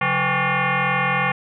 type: tone with frequency modulation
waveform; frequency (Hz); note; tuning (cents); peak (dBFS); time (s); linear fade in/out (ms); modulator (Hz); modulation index
sine; 506; B4; +42; -17; 0.01-1.32; 5; 323; 6.2
effects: none